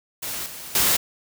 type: noise with level steps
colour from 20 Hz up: white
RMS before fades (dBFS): -30 / -37 / -19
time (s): 0.22-0.97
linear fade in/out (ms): 10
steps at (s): 0.46 / 0.75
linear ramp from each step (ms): 2
effects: none